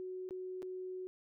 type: tone with dropouts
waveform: sine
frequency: 370 Hz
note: F#4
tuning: in tune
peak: -40 dBFS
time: 0-1.07 s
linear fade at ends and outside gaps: 0 ms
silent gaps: 0.29-0.308 / 0.621-0.628 s
effects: none